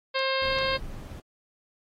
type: harmonic tone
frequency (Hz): 532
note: C5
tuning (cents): +29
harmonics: 1 / 2 / 3 / 4 / 5 / 6 / 7 / 8 / 9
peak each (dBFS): -28 / -31 / -33 / -34 / -35 / -36 / -36 / -37 / -38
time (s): 0.14-0.78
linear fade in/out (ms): 20
type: noise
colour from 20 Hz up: brown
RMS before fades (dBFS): -39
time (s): 0.42-1.2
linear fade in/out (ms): 2
effects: AAC 48 kbps